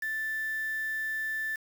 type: tone with quantisation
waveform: sine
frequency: 1760 Hz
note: A6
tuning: in tune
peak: -30 dBFS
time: 0.02-1.56 s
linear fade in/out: 5 ms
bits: 7
effects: none